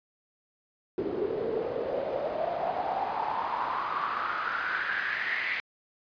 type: noise with band-pass filter sweep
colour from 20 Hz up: pink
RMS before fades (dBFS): -31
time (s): 0.98-5.6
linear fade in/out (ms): 0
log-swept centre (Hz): 370 to 2100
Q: 6.4
effects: resampled to 11025 Hz